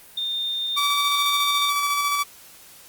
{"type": "tone", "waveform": "sine", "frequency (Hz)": 3630, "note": "A#7", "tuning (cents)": -47, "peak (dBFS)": -23, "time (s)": [0.17, 1.7], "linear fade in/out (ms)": 5}
{"type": "tone with tremolo", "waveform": "sawtooth", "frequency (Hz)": 1150, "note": "D6", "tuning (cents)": -37, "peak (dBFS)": -16, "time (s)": [0.76, 2.24], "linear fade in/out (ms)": 20, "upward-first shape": "square", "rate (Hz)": 14, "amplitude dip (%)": 25}
{"effects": ["white hiss -47 dBFS RMS until 2.88 s", "Opus 32 kbps"]}